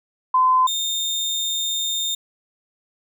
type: tone pair in turn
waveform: sine / 30% pulse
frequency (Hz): 1025 / 3638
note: C6 / A#7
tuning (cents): -36 / -43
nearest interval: octave + minor seventh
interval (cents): 2193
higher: second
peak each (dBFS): -13 / -19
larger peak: first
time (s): 0.34-0.67 / 0.67-2.15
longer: second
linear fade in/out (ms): 5
effects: none

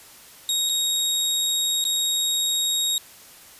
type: tone with dropouts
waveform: 25% pulse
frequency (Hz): 3766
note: A#7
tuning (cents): +17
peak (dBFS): -17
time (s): 0.49-2.98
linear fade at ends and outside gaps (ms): 1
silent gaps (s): 0.691-0.695 / 1.841-1.851
effects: white hiss -47 dBFS RMS until 3.59 s + resampled to 32000 Hz

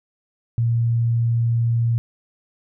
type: tone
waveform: sine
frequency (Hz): 116.7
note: A#2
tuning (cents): +2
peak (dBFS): -16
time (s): 0.58-1.98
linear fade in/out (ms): 0
effects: none

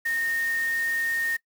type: tone in noise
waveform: sine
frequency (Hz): 1842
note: A#6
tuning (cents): -21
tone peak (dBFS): -24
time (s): 0.05-1.37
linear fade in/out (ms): 10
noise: white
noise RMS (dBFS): -40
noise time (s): 0.05-1.37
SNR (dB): +13
effects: noise-tail reverb RT60 0.1 s tail -20 dB re dry

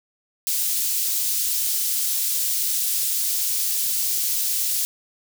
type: high-pass noise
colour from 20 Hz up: white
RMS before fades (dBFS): -23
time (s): 0.47-4.85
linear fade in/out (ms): 0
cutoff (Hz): 4700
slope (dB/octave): 12
effects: none

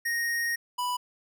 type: tone pair in turn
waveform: square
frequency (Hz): 1864.7 / 987.8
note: A#6 / B5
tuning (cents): 0 / 0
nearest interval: major seventh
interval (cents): 1100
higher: first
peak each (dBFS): -27 / -28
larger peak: first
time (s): 0.05-0.56 / 0.78-0.97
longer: first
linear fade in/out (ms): 10
effects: none

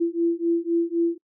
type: beating tone pair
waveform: sine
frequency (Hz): 335.7 / 339.6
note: E4 / F4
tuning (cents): +32 / -48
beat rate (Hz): 3.9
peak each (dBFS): -23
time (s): 0-1.18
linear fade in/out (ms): 20
effects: noise-tail reverb RT60 0.1 s tail -26 dB re dry

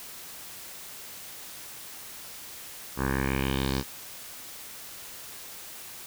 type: tone with low-pass filter sweep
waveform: 10% pulse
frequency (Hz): 67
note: C2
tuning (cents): +42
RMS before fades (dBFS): -28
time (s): 2.96-3.84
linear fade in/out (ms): 50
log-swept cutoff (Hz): 1300 to 5300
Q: 3
effects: white hiss -43 dBFS RMS until 6.06 s

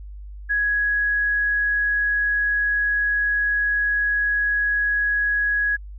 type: tone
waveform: sine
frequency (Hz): 1668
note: G#6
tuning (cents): +7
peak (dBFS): -18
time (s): 0.49-5.77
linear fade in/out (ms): 20
effects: added 50 Hz sine -34 dBFS peak until 5.98 s

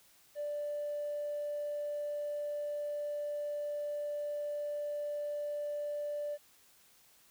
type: tone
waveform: triangle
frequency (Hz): 587.3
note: D5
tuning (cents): 0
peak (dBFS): -31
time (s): 0.35-6.38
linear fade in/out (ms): 50
effects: tanh soft clip ceiling -32 dBFS + white hiss -64 dBFS RMS until 7.3 s

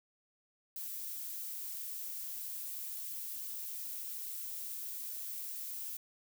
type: noise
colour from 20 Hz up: violet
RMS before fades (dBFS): -42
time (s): 0.76-5.97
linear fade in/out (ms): 2
effects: none

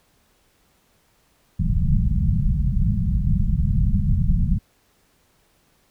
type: low-pass noise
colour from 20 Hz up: pink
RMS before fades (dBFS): -19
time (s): 1.59-4.59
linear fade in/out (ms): 10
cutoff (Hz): 210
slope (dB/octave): 96
effects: pink hiss -62 dBFS RMS until 5.9 s

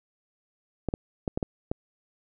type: clicks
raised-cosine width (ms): 2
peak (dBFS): -14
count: 6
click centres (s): 0.887 / 0.939 / 1.278 / 1.375 / 1.428 / 1.715
effects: none

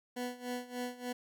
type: tone with tremolo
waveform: 20% pulse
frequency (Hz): 246.9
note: B3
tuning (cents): 0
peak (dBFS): -30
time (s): 0.16-1.13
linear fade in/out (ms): 10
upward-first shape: sine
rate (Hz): 3.4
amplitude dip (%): 85
effects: none

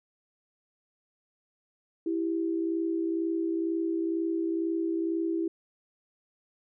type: tone pair together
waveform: sine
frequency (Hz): 330 / 392.1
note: E4 / G4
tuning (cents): +2 / 0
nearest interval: minor third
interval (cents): 298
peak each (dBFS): -27 / -34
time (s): 2.06-5.48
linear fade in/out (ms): 5
effects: none

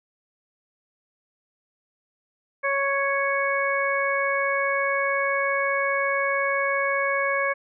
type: harmonic tone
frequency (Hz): 554.4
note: C#5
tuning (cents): 0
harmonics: 1 / 2 / 3 / 4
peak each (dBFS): -26 / -27 / -27 / -27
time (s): 2.63-7.54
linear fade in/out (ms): 20
effects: none

